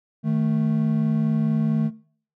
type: tone pair together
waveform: triangle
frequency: 155.56 / 220 Hz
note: D#3 / A3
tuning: 0 / 0 cents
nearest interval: tritone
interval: 600 cents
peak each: -20 dBFS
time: 0.23-1.91 s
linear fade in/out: 50 ms
effects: noise-tail reverb RT60 0.5 s tail -20 dB re dry